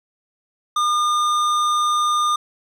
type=tone with hard clipping; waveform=sine; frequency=1211 Hz; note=D#6; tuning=47 cents flat; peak=-18 dBFS; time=0.76-2.36 s; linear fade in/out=5 ms; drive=12 dB; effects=none